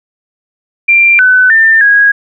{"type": "tone with pitch steps", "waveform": "sine", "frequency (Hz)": [2372, 1506, 1794, 1649], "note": ["D7", "F#6", "A6", "G#6"], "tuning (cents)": [17, 30, 33, -13], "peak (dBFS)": -3, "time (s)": [0.88, 2.12], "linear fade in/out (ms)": 10, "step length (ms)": 310, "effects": []}